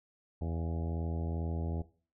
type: harmonic tone with a mistuned harmonic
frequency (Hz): 82.41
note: E2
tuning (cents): 0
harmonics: 1 / 2 / 3 / 4 / 5 / 6 / 7 / 8 / 9 / 10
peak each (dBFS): -34 / -40 / -44 / -46 / -48 / -50 / -51 / -52 / -53 / -54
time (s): 0.41-1.82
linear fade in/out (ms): 5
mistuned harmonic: 9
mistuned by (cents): -69
effects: noise-tail reverb RT60 0.4 s tail -17 dB re dry